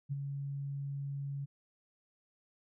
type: tone with ADSR envelope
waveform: sine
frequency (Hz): 140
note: C#3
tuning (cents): +18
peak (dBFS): -31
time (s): 0.09-1.46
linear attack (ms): 31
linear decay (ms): 24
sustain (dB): -5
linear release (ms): 20
effects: none